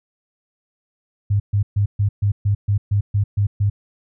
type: tone bursts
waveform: sine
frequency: 101.6 Hz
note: G#2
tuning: 38 cents flat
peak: -14 dBFS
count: 11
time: 1.3-3.7 s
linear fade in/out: 10 ms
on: 100 ms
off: 130 ms
effects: none